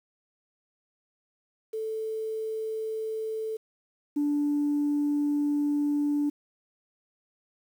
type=tone pair in turn; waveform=sine; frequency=440 / 291.6 Hz; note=A4 / D4; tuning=0 / -12 cents; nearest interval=perfect fifth; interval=712 cents; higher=first; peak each=-29 / -22 dBFS; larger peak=second; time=1.73-3.57 / 4.16-6.3 s; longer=second; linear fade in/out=10 ms; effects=tanh soft clip ceiling -20 dBFS + 9-bit